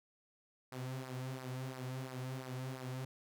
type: tone with flanger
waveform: sawtooth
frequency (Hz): 129.4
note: C3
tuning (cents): -19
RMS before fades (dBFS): -43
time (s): 0.72-3.05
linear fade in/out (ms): 2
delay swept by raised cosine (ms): 0.29 to 5.09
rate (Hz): 2.9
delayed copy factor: -0.65
effects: none